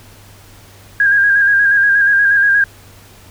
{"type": "tone with vibrato", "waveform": "sine", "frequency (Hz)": 1623, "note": "G#6", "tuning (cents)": -40, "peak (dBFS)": -8, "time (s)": [1, 2.64], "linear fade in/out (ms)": 2, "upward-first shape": "square", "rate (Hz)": 8.4, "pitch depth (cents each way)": 31, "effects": ["added 99 Hz sine -43 dBFS peak until 3.3 s", "pink hiss -43 dBFS RMS until 3.3 s"]}